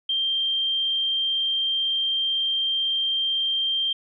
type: tone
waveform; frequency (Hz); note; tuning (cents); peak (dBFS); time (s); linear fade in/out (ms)
sine; 3169; G7; +18; -21; 0.09-3.93; 5
effects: none